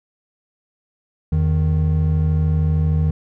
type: tone pair together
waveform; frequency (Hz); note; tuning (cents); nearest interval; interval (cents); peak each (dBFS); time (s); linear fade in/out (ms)
triangle; 82.41 / 155.56; E2 / D#3; 0 / 0; major seventh; 1100; -15 / -16; 1.32-3.11; 5
effects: none